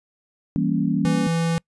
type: chord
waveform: sine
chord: E diminished seventh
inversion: none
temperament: equal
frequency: 164.81 / 196 / 233.1 / 277.2 Hz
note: E3 / G3 / Bb3 / Db4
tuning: 0 / 0 / 0 / 0 cents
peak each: -24 dBFS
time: 0.56-1.27 s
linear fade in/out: 0 ms
type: tone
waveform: square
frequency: 166.1 Hz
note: E3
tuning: 13 cents sharp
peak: -20 dBFS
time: 1.05-1.58 s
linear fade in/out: 0 ms
effects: noise-tail reverb RT60 0.1 s tail -26 dB re dry + resampled to 24000 Hz